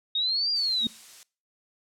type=exponential two-way sweep; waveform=sine; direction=up then down; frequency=3700 to 4830 to 3700 Hz; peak=-23 dBFS; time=0.15-0.87 s; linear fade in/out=5 ms; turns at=0.51 s
type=noise; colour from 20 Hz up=blue; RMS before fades=-43 dBFS; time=0.56-1.23 s; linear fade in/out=0 ms
type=tone with exponential growth; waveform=sine; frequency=229 Hz; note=A#3; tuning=31 cents flat; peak=-24 dBFS; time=0.79-0.87 s; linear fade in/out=2 ms; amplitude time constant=17 ms
effects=noise-tail reverb RT60 0.4 s tail -24 dB re dry + low-pass 8000 Hz 12 dB/octave